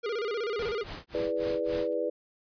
square tone with vibrato, 440 Hz, A4, in tune, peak -30 dBFS, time 0.03-0.84 s, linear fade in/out 20 ms, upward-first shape square, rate 16 Hz, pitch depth 120 cents each way
pink noise with tremolo, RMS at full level -39 dBFS, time 0.58-1.94 s, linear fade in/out 20 ms, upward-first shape sine, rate 3.6 Hz, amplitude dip 100%
sine chord, E dominant seventh, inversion none, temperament equal, 329.6 / 415.3 / 493.9 / 587.3 Hz, E4 / G#4 / B4 / D5, 0 / 0 / 0 / 0 cents, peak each -35 / -35 / -30 / -33 dBFS, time 1.14-2.1 s, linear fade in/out 10 ms
effects resampled to 11025 Hz

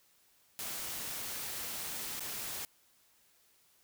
white noise with dropouts, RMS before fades -40 dBFS, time 0.59-2.65 s, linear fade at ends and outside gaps 0 ms, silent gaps 2.195-2.206 s, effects white hiss -68 dBFS RMS until 3.83 s

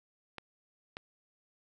clicks, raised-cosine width 0.3 ms, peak -25 / -24 dBFS, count 2, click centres 0.383 / 0.969 s, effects none

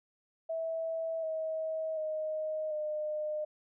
sine tone with pitch steps, 652 / 637.1 / 622.6 / 608.3 Hz, E5 / D#5 / D#5 / D#5, -19 / +41 / +1 / -39 cents, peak -32 dBFS, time 0.49-3.45 s, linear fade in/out 10 ms, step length 740 ms, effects none

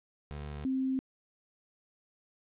25% pulse / sine tone pair in turn, 73.42 / 263.1 Hz, D2 / C4, 0 / +10 cents, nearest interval octave + minor seventh, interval 2210 cents, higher second, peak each -35 / -28 dBFS, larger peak second, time 0.31-0.65 / 0.65-0.99 s, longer neither, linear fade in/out 0 ms, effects resampled to 8000 Hz + 11-bit

